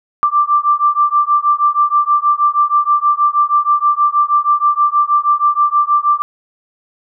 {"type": "beating tone pair", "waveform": "sine", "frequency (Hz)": [1174.7, 1181], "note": ["D6", "D6"], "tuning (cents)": [0, 9], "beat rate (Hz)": 6.3, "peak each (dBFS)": -13, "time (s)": [0.23, 6.22], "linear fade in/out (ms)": 0, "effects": []}